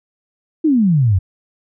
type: exponential sweep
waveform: sine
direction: down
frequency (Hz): 331.8 to 87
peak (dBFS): -10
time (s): 0.64-1.19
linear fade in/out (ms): 10
effects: none